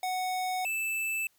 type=tone pair in turn; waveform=square; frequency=740 / 2637 Hz; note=F#5 / E7; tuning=0 / 0 cents; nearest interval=octave + minor seventh; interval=2200 cents; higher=second; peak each=-30 / -30 dBFS; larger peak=neither; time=0.03-0.65 / 0.65-1.27 s; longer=neither; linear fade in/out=2 ms; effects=white hiss -69 dBFS RMS until 1.38 s